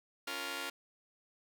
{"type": "chord", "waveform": "5% pulse", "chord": "Bb minor", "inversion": "first", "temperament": "just", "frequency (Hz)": [279.7, 349.6, 466.2], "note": ["Db4", "F4", "Bb4"], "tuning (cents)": [16, 2, 0], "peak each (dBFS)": -32, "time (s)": [0.27, 0.7], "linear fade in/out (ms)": 5, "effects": []}